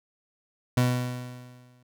30% pulse tone with exponential decay, 124.4 Hz, B2, 13 cents sharp, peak -16 dBFS, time 0.77-1.83 s, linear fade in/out 5 ms, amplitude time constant 230 ms, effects none

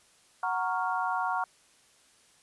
sine chord, Gb major seventh, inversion none, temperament equal, 740 / 932.3 / 1108.7 / 1396.9 Hz, Gb5 / Bb5 / Db6 / F6, 0 / 0 / 0 / 0 cents, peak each -32 / -32 / -33 / -34 dBFS, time 0.43-1.44 s, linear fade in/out 2 ms, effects white hiss -62 dBFS RMS until 2.42 s + resampled to 24000 Hz

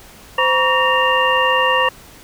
sine tone cluster, 518 / 952 / 1132 / 1838 / 2789 Hz, C5 / A#5 / C#6 / A#6 / F7, -17 / +36 / +36 / -25 / -3 cents, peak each -19 dBFS, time 0.38-1.89 s, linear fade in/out 5 ms, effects pink hiss -42 dBFS RMS until 2.23 s

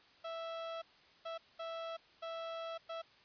30% pulse tone bursts at uneven times, 659.3 Hz, E5, in tune, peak -38 dBFS, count 5, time 0.24-0.82 / 1.25-1.38 / 1.59-1.97 / 2.22-2.78 / 2.89-3.02 s, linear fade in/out 10 ms, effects white hiss -64 dBFS RMS until 3.24 s + resampled to 11025 Hz

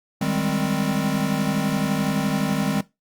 square chord, Ab major seventh, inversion second, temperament equal, 155.56 / 196 / 207.7 / 261.6 Hz, Eb3 / G3 / Ab3 / C4, 0 / 0 / 0 / 0 cents, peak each -27 dBFS, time 0.21-2.81 s, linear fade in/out 5 ms, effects noise-tail reverb RT60 0.2 s tail -18 dB re dry + Opus 48 kbps

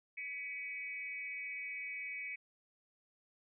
sine tone with amplitude modulation, 2258 Hz, C#7, 31 cents sharp, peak -36 dBFS, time 0.17-2.36 s, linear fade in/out 10 ms, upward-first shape sine, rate 285 Hz, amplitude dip 90%, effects none

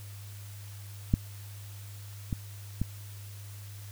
clicks, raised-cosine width 5 ms, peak -10 / -18 / -16 dBFS, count 3, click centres 1.139 / 2.328 / 2.816 s, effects added 101 Hz sine -42 dBFS peak until 3.91 s + white hiss -52 dBFS RMS until 3.91 s

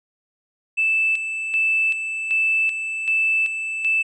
triangle tone with tremolo, 2637 Hz, E7, in tune, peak -13 dBFS, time 0.77-4.03 s, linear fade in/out 20 ms, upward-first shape square, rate 1.3 Hz, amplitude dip 65%, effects tanh soft clip ceiling -14 dBFS + resampled to 24000 Hz

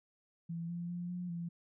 sine tone with pitch steps, 167.7 / 172.5 / 175.2 / 178.2 / 170.5 Hz, E3 / F3 / F3 / F3 / F3, +30 / -21 / +6 / +35 / -41 cents, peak -37 dBFS, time 0.49-1.49 s, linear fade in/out 10 ms, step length 200 ms, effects none

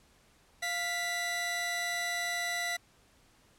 sawtooth tone pair together, 698.5 / 1975.7 Hz, F5 / B6, 0 / 0 cents, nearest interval octave + tritone, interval 1800 cents, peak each -33 / -29 dBFS, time 0.62-2.77 s, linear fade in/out 10 ms, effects pink hiss -64 dBFS RMS until 3.58 s + low-pass 11000 Hz 12 dB/octave

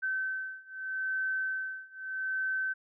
sine beating tone pair, 1536 / 1536.8 Hz, G6 / G6, -36 / -35 cents, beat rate 0.8 Hz, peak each -35 / -34 dBFS, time 0.02-2.74 s, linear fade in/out 20 ms, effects none

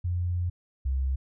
sine tone pair in turn, 88.4 / 66.23 Hz, F2 / C2, +22 / +22 cents, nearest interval perfect fourth, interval 500 cents, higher first, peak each -25 / -24 dBFS, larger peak second, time 0.04-0.5 / 0.85-1.16 s, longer first, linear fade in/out 10 ms, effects none

